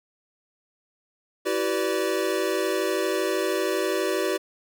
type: chord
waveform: square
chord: E minor seventh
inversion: none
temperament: equal with one note detuned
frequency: 329.6 / 382.2 / 493.9 / 587.3 Hz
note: E4 / G4 / B4 / D5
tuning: 0 / -44 / 0 / 0 cents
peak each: -31 / -27 / -31 / -30 dBFS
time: 1.45-4.38 s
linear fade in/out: 20 ms
effects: none